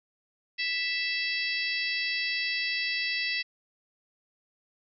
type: harmonic tone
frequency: 659.3 Hz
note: E5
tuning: in tune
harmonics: 3 / 4 / 5 / 6 / 7 / 8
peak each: -32 / -32 / -39 / -38 / -35 / -38 dBFS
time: 0.58-3.43 s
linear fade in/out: 20 ms
effects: none